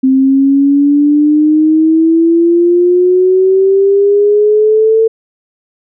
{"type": "exponential sweep", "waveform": "sine", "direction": "up", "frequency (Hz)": [261.6, 449.7], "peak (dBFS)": -5, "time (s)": [0.03, 5.08], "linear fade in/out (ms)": 10, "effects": []}